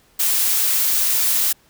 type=noise; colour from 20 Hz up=blue; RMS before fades=-18 dBFS; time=0.19-1.53 s; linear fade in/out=10 ms; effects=pink hiss -56 dBFS RMS until 1.69 s